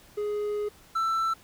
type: tone pair in turn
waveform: triangle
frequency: 416.8 / 1331.7 Hz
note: G#4 / E6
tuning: +6 / +17 cents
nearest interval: octave + minor sixth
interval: 2011 cents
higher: second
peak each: -25 / -22 dBFS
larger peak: second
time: 0.17-0.69 / 0.95-1.34 s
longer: first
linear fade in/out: 10 ms
effects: pink hiss -55 dBFS RMS until 1.43 s